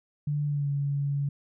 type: tone with pitch glide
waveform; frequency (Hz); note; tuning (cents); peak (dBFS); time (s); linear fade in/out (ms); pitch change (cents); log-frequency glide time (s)
sine; 146.83 to 141.58; D3 to C#3; 0 to +37; -25; 0.27-1.29; 5; -63; 0.45-0.69
effects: none